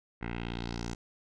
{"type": "tone with low-pass filter sweep", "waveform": "10% pulse", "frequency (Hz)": 58.27, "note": "A#1", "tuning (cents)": 0, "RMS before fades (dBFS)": -37, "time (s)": [0.21, 0.95], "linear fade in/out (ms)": 10, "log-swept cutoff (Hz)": [2000, 7000], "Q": 2.6, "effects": []}